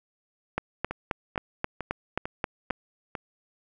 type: two click trains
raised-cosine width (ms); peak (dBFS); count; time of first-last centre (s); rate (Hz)
0.5; -11 / -17; 9 / 6; 0.58-2.708 / 0.91-3.152; 3.76 / 2.23
effects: none